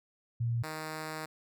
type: tone pair in turn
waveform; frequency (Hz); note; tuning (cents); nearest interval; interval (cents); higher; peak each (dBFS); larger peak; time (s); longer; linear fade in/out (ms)
sine / 5% pulse; 117.3 / 156.58; A#2 / D#3; +11 / +11; perfect fourth; 500; second; -28 / -26; second; 0.4-0.63 / 0.63-1.26; second; 10
effects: none